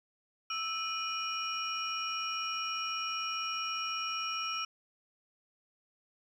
sine tone cluster, 1318 / 2446 / 2935 / 5580 Hz, E6 / D#7 / F#7 / F8, -1 / -30 / -15 / -2 cents, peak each -36 / -39 / -39 / -39 dBFS, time 0.5-4.65 s, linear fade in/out 5 ms, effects tanh soft clip ceiling -24 dBFS + 11-bit

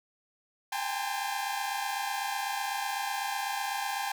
sawtooth tone cluster, 788 / 816 / 892 / 1033 Hz, G5 / G#5 / A5 / C6, +9 / -31 / +23 / -22 cents, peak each -32 / -31 / -34 / -36 dBFS, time 0.72-4.12 s, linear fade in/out 5 ms, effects none

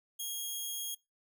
10% pulse tone, 3272 Hz, G#7, 26 cents flat, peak -28 dBFS, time 0.19-0.95 s, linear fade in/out 10 ms, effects noise-tail reverb RT60 0.2 s tail -21 dB re dry

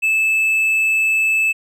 triangle tone, 2620 Hz, E7, 11 cents flat, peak -12 dBFS, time 0.02-1.53 s, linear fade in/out 20 ms, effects none

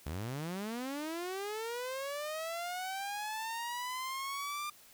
sawtooth linear sweep, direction up, 67.5 to 1200 Hz, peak -33 dBFS, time 0.06-4.7 s, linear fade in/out 5 ms, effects white hiss -59 dBFS RMS until 4.93 s

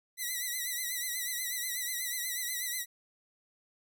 5% pulse tone with vibrato, 1975.5 Hz, B6, in tune, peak -23 dBFS, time 0.17-2.86 s, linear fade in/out 50 ms, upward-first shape triangle, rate 8.2 Hz, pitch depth 80 cents each way, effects none

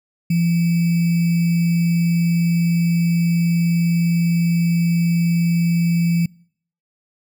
sine tone with sample-and-hold, 169.7 Hz, F3, 49 cents flat, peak -14 dBFS, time 0.3-6.26 s, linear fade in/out 5 ms, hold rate 2450 Hz, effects noise-tail reverb RT60 0.6 s tail -25 dB re dry

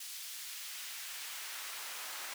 pink noise with high-pass filter sweep, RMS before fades -44 dBFS, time 0-2.34 s, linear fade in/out 5 ms, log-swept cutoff 3500 to 940 Hz, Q 0.73, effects none

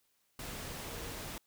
sine tone in noise, 467.2 Hz, A#4, 4 cents sharp, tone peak -52 dBFS, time 0.86-1.12 s, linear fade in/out 2 ms, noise pink, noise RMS -43 dBFS, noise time 0.39-1.38 s, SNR -12 dB, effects white hiss -75 dBFS RMS until 1.46 s

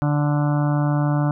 harmonic tone, 146.83 Hz, D3, in tune, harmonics 1 / 2 / 4 / 5 / 6 / 7 / 8 / 9 / 10, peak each -18 / -24 / -30 / -32 / -34 / -35 / -36 / -37 / -38 dBFS, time 0.02-1.31 s, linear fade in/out 0 ms, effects none

